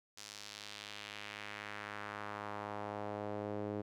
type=tone with band-pass filter sweep; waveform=sawtooth; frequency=103.83 Hz; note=G#2; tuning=in tune; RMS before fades=-44 dBFS; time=0.17-3.82 s; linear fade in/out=10 ms; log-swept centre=5800 to 400 Hz; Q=1.4; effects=none